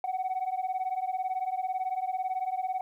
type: beating tone pair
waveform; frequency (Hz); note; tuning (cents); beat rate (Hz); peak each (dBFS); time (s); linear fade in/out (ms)
sine; 740 / 758; F#5 / F#5; 0 / +42; 18; -30; 0.04-2.81; 2
effects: tanh soft clip ceiling -25 dBFS + 11-bit